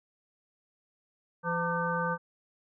harmonic tone with a mistuned harmonic, 169.8 Hz, F3, 48 cents flat, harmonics 1 / 3 / 5 / 7 / 9, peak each -34 / -34 / -34 / -34 / -34 dBFS, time 1.43-2.18 s, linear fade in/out 50 ms, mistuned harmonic 5, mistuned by +110 cents, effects none

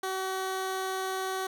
15% pulse tone with vibrato, 378.8 Hz, F#4, 41 cents sharp, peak -24 dBFS, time 0.03-1.47 s, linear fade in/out 5 ms, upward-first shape sine, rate 20 Hz, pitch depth 8 cents each way, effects none

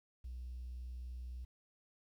triangle tone, 61.74 Hz, B1, in tune, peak -39 dBFS, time 0.24-1.45 s, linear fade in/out 10 ms, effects tanh soft clip ceiling -40 dBFS + 12-bit

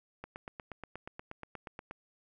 click train, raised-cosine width 0.5 ms, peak -27 dBFS, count 15, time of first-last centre 0.24-1.911 s, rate 8.38 Hz, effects none

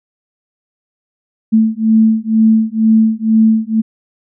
sine beating tone pair, 220 / 222.1 Hz, A3 / A3, 0 / +16 cents, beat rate 2.1 Hz, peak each -11 dBFS, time 1.52-3.82 s, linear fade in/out 20 ms, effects none

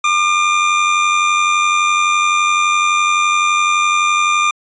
25% pulse tone with amplitude modulation, 1200 Hz, D6, 37 cents sharp, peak -6 dBFS, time 0.04-4.51 s, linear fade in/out 5 ms, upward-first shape sine, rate 91.8 Hz, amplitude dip 40%, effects resampled to 16000 Hz

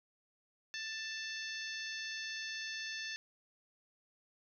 harmonic tone, 884 Hz, A5, 8 cents sharp, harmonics 2 / 3 / 4 / 5 / 6 / 7, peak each -43 / -47 / -48 / -48 / -49 / -51 dBFS, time 0.74-3.16 s, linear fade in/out 0 ms, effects none

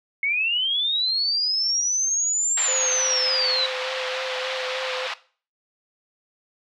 sine linear two-way sweep, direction up then down, 2167 to 7459 to 3878 Hz, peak -20 dBFS, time 0.23-3.66 s, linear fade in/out 2 ms, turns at 2.57 s
white band-pass noise, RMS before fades -30 dBFS, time 2.57-5.14 s, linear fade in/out 5 ms, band 670 to 3800 Hz, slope 24 dB/octave
sine tone with vibrato, 516 Hz, C5, 24 cents flat, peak -30 dBFS, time 2.68-5.07 s, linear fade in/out 5 ms, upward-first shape sine, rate 3.4 Hz, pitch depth 18 cents each way
effects noise-tail reverb RT60 0.4 s tail -17 dB re dry

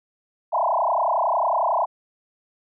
sine tone with frequency modulation, 830.6 Hz, G#5, in tune, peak -18 dBFS, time 0.52-1.86 s, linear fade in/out 20 ms, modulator 31 Hz, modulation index 6.4, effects none

